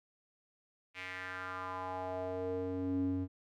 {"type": "tone with band-pass filter sweep", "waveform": "square", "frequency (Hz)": 92.5, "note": "F#2", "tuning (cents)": 0, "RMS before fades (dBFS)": -38, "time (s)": [0.94, 3.28], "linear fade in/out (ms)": 50, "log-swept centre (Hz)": [2400, 210], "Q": 3.4, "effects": []}